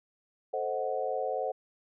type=chord; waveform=sine; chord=A diminished seventh; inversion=none; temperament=equal; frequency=440 / 523.3 / 622.3 / 740 Hz; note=A4 / C5 / Eb5 / Gb5; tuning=0 / 0 / 0 / 0 cents; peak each=-36 / -33 / -37 / -34 dBFS; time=0.53-1.52 s; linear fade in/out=10 ms; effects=none